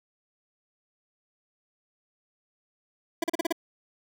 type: tone bursts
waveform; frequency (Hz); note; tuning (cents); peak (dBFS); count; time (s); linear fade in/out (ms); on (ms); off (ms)
25% pulse; 333.1; E4; +18; -20; 6; 3.22-3.525; 5; 20; 37
effects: none